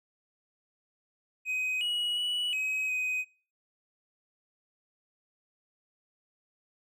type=tone with pitch steps; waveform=triangle; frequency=2515 / 2911 / 2943 / 2539 / 2509 Hz; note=D#7 / F#7 / F#7 / D#7 / D#7; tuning=+18 / -29 / -10 / +34 / +14 cents; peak=-27 dBFS; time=1.45-3.25 s; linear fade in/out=50 ms; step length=360 ms; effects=noise-tail reverb RT60 0.4 s tail -24 dB re dry